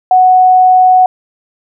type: tone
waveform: sine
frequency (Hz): 740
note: F#5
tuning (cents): 0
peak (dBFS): -3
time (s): 0.11-1.06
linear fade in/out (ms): 2
effects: none